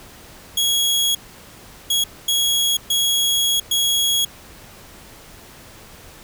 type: tone bursts at uneven times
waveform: sawtooth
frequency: 3322 Hz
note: G#7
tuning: in tune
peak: -13 dBFS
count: 5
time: 0.57-1.15 / 1.9-2.04 / 2.28-2.77 / 2.9-3.6 / 3.71-4.25 s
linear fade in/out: 5 ms
effects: pink hiss -43 dBFS RMS until 6.23 s